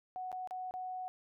sine tone with dropouts, 740 Hz, F#5, in tune, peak -38 dBFS, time 0.16-1.08 s, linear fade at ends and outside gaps 0 ms, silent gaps 0.317-0.327 / 0.474-0.509 / 0.71-0.739 s, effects none

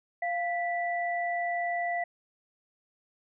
sine tone pair together, 696.5 / 1971 Hz, F5 / B6, -5 / -4 cents, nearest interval octave + tritone, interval 1801 cents, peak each -29 / -33 dBFS, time 0.22-2.04 s, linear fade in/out 5 ms, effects none

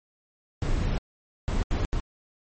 brown noise bursts at uneven times, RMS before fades -25 dBFS, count 4, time 0.62-0.98 / 1.48-1.63 / 1.71-1.85 / 1.93-2 s, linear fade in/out 0 ms, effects MP3 32 kbps

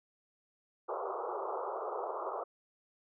pink band-pass noise, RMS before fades -38 dBFS, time 0.88-2.44 s, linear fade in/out 10 ms, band 370 to 1300 Hz, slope 96 dB/octave, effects none

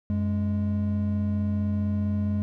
triangle tone pair together, 92.5 / 207.7 Hz, F#2 / G#3, 0 / 0 cents, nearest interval octave + major second, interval 1400 cents, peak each -24 dBFS, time 0.1-2.42 s, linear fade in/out 0 ms, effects none

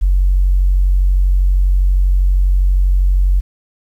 sine tone, 46.25 Hz, F#1, in tune, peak -8 dBFS, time 0.01-3.41 s, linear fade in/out 20 ms, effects tanh soft clip ceiling -4 dBFS + 8-bit

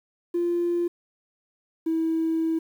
triangle tone pair in turn, 346.2 / 324.5 Hz, F4 / E4, -15 / -27 cents, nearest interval minor second, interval 112 cents, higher first, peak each -18 dBFS, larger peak neither, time 0.34-0.88 / 1.86-2.59 s, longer second, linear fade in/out 10 ms, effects tanh soft clip ceiling -19 dBFS + 9-bit

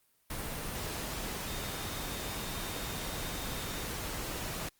sine tone in noise, 3668 Hz, A#7, 29 cents flat, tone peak -49 dBFS, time 1.47-3.83 s, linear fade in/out 5 ms, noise pink, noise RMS -38 dBFS, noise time 0.3-4.69 s, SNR -14 dB, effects white hiss -71 dBFS RMS until 4.79 s + Opus 32 kbps

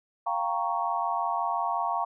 sine chord, G half-diminished seventh, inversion third, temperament equal, 698.5 / 784 / 932.3 / 1108.7 Hz, F5 / G5 / Bb5 / Db6, 0 / 0 / 0 / 0 cents, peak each -31 / -33 / -30 / -31 dBFS, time 0.26-2.05 s, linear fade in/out 10 ms, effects none

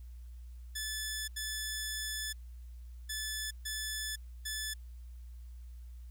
10% pulse tone bursts at uneven times, 1736 Hz, A6, 24 cents flat, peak -27 dBFS, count 5, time 0.75-1.28 / 1.36-2.33 / 3.09-3.51 / 3.65-4.16 / 4.45-4.74 s, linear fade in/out 10 ms, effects added 60 Hz sine -45 dBFS peak until 6.1 s + white hiss -71 dBFS RMS until 6.1 s

